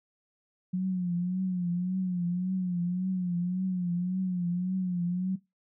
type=tone with vibrato; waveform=sine; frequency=180.7 Hz; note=F#3; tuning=41 cents flat; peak=-26 dBFS; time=0.73-5.36 s; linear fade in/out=10 ms; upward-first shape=triangle; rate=1.8 Hz; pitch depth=81 cents each way; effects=noise-tail reverb RT60 0.2 s tail -19 dB re dry